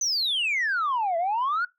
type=exponential two-way sweep; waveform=sine; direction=down then up; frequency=6270 to 654 to 1492 Hz; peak=-21 dBFS; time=0.01-1.65 s; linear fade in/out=5 ms; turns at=1.17 s; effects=noise-tail reverb RT60 0.2 s tail -23 dB re dry + tanh soft clip ceiling -20 dBFS